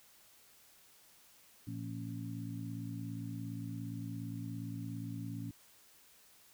harmonic tone with a mistuned harmonic, 57.3 Hz, A#1, 29 cents flat, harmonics 2 / 3 / 4 / 5, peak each -42 / -46 / -48 / -45 dBFS, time 1.67-5.51 s, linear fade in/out 5 ms, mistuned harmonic 5, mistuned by -46 cents, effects white hiss -63 dBFS RMS until 6.53 s

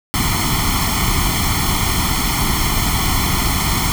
pink noise with comb filter, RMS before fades -17 dBFS, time 0.14-3.92 s, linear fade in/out 0 ms, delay 0.93 ms, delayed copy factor +0.95, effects none

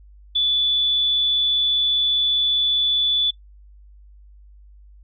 sine tone, 3465 Hz, A7, 27 cents flat, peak -16 dBFS, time 0.35-3.31 s, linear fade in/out 10 ms, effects noise-tail reverb RT60 0.1 s tail -19 dB re dry + added 50 Hz sine -44 dBFS peak until 5.03 s

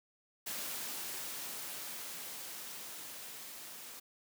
white noise with level ramp, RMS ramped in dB -40 to -49 dBFS, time 0.46-4 s, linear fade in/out 10 ms, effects high-pass 150 Hz 12 dB/octave

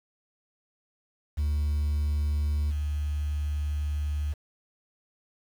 sine tone with level steps, 74 Hz, D2, 14 cents sharp, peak -21 / -25 dBFS, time 1.37-4.34 s, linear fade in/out 20 ms, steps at 2.7 s, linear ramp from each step 20 ms, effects tanh soft clip ceiling -23 dBFS + 8-bit

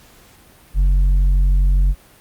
triangle tone with tanh clipping, 46.25 Hz, F#1, in tune, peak -12 dBFS, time 0.74-1.95 s, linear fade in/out 50 ms, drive 9 dB, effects pink hiss -48 dBFS RMS until 2.2 s + Opus 48 kbps

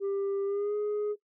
sine tone with pitch glide, 396 to 417.6 Hz, G4 to G#4, +18 to +10 cents, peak -25 dBFS, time 0-1.16 s, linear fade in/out 50 ms, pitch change +92 cents, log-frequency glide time 0.45-0.75 s, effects noise-tail reverb RT60 0.1 s tail -21 dB re dry + tanh soft clip ceiling -27 dBFS

